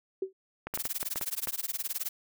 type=tone with exponential decay; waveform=sine; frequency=381.9 Hz; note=G4; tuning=45 cents flat; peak=-25 dBFS; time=0.22-0.33 s; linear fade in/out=5 ms; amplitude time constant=22 ms
type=clicks; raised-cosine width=0.5 ms; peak=-21 dBFS; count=8; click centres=0.67 / 0.739 / 0.775 / 0.854 / 1.029 / 1.159 / 1.213 / 1.473 s
type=noise with tremolo; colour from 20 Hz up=blue; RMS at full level=-31 dBFS; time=0.74-2.09 s; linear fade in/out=2 ms; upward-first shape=sine; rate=19 Hz; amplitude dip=100%
effects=none